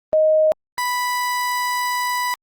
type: tone pair in turn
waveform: sine / 30% pulse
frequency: 624 / 987.9 Hz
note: D#5 / B5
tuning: +5 / 0 cents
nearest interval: minor sixth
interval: 795 cents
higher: second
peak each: -12 / -17 dBFS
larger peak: first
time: 0.13-0.52 / 0.78-2.34 s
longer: second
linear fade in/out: 0 ms
effects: Opus 24 kbps